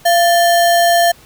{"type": "tone with sample-and-hold", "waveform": "sine", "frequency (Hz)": 687, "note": "F5", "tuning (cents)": -29, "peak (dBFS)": -8, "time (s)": [0.05, 1.12], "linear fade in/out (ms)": 10, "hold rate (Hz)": 2450, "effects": ["pink hiss -44 dBFS RMS until 1.25 s"]}